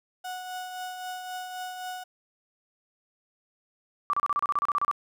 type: tone with tremolo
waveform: 35% pulse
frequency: 735 Hz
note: F#5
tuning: 12 cents flat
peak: -31 dBFS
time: 0.24-2.04 s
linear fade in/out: 10 ms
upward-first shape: triangle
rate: 3.8 Hz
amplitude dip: 45%
type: tone bursts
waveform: sine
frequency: 1164 Hz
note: D6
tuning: 16 cents flat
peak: -22 dBFS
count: 13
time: 4.1-4.913 s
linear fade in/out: 0 ms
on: 33 ms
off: 32 ms
effects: none